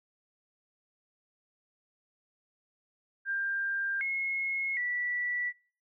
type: tone with pitch steps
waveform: sine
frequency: 1592 / 2168 / 1957 Hz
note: G6 / C#7 / B6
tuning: +26 / -39 / -16 cents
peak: -29 dBFS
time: 3.25-5.53 s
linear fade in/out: 50 ms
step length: 760 ms
effects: noise-tail reverb RT60 0.4 s tail -21 dB re dry